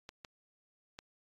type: clicks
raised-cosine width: 0.2 ms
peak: -28 dBFS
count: 3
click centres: 0.091 / 0.248 / 0.989 s
effects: AAC 32 kbps